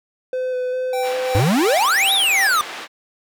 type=tone with vibrato; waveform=triangle; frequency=507 Hz; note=B4; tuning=45 cents sharp; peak=-18 dBFS; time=0.33-1.4 s; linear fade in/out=2 ms; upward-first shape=square; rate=2.5 Hz; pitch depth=12 cents each way
type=tone with tremolo; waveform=square; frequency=779 Hz; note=G5; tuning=11 cents flat; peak=-23 dBFS; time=0.93-2.47 s; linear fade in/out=2 ms; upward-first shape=sine; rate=2.8 Hz; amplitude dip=75%
type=band-pass noise; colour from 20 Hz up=white; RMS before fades=-32 dBFS; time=1.02-2.88 s; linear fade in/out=50 ms; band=390 to 2700 Hz; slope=12 dB/octave
type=exponential two-way sweep; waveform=square; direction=up then down; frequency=92.9 to 3900 to 1170 Hz; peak=-15 dBFS; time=1.35-2.61 s; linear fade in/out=0 ms; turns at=2.13 s
effects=none